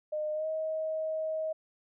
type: tone with pitch glide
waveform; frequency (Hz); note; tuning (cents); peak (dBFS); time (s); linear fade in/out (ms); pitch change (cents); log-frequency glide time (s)
sine; 610 to 631.9; D#5 to D#5; -34 to +27; -30; 0.12-1.53; 10; +61; 0.33-0.47
effects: none